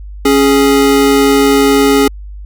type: tone pair together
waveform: square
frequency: 276 / 417.5 Hz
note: C#4 / G#4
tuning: -7 / +9 cents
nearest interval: perfect fifth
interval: 716 cents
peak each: -10 dBFS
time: 0.25-2.08 s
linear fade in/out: 5 ms
effects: added 50 Hz sine -25 dBFS peak until 2.45 s